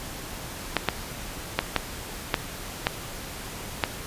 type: clicks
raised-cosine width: 0.3 ms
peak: -4 dBFS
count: 7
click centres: 0.767 / 0.887 / 1.59 / 1.763 / 2.342 / 2.869 / 3.838 s
effects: pink hiss -37 dBFS RMS until 4.06 s + resampled to 32000 Hz